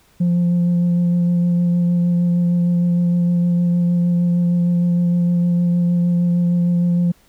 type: tone with vibrato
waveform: sine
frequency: 174.4 Hz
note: F3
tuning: 2 cents flat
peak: -11 dBFS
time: 0.2-7.12 s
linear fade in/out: 10 ms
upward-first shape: sine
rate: 6.5 Hz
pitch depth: 12 cents each way
effects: tanh soft clip ceiling -12 dBFS + pink hiss -55 dBFS RMS until 7.28 s